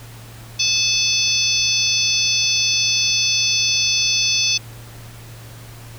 harmonic tone with a mistuned harmonic, 867 Hz, A5, 26 cents flat, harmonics 3 / 4 / 5 / 6 / 7, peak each -22 / -22 / -22 / -22 / -22 dBFS, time 0.59-4.58 s, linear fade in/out 10 ms, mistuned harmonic 5, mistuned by +47 cents, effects added 115 Hz sine -37 dBFS peak until 5.98 s + pink hiss -42 dBFS RMS until 5.98 s

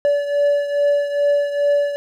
triangle beating tone pair, 575 / 577.4 Hz, D5 / D5, -37 / -30 cents, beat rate 2.4 Hz, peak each -14 / -20 dBFS, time 0.05-1.96 s, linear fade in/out 0 ms, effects none

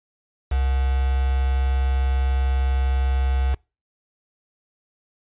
sine tone with quantisation, 66.2 Hz, C2, 21 cents sharp, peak -18 dBFS, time 0.51-3.55 s, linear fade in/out 10 ms, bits 5, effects noise-tail reverb RT60 0.3 s tail -26 dB re dry + resampled to 8000 Hz

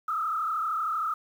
sine tone with frequency modulation, 1280 Hz, D#6, 49 cents sharp, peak -26 dBFS, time 0.08-1.14 s, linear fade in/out 5 ms, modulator 32.9 Hz, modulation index 1.9, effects 9-bit

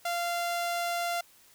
sawtooth tone, 692 Hz, F5, 16 cents flat, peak -25 dBFS, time 0.05-1.21 s, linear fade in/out 5 ms, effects white hiss -59 dBFS RMS until 1.54 s

